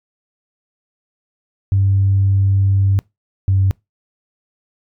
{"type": "tone pair in turn", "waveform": "sine", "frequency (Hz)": [97.8, 96.23], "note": ["G2", "G2"], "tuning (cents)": [-4, -32], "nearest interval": "unison", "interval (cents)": 28, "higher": "first", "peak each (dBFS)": -10, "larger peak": "neither", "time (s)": [[1.72, 2.99], [3.48, 3.71]], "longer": "first", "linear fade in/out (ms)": 0, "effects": ["noise-tail reverb RT60 0.2 s tail -25 dB re dry", "tanh soft clip ceiling -6 dBFS"]}